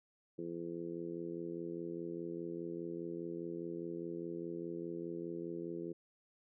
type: harmonic tone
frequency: 84.9 Hz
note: F2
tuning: 48 cents flat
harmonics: 2 / 3 / 4 / 5 / 6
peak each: -48 / -50 / -42 / -46 / -52 dBFS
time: 0.38-5.93 s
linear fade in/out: 10 ms
effects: none